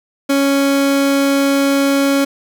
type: tone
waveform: 30% pulse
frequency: 277.4 Hz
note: C#4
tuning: 1 cent sharp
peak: -9 dBFS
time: 0.29-2.25 s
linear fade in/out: 10 ms
effects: none